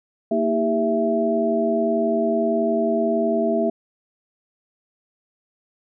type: tone cluster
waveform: sine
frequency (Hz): 230.4 / 321.4 / 399.8 / 663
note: A#3 / E4 / G4 / E5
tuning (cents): -20 / -44 / +34 / +10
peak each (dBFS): -23 / -27 / -24 / -21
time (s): 0.31-3.7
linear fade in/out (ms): 5
effects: none